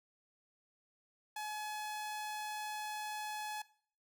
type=tone; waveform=sawtooth; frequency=849 Hz; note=G#5; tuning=38 cents sharp; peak=-36 dBFS; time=1.36-3.62 s; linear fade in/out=5 ms; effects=noise-tail reverb RT60 0.5 s tail -18 dB re dry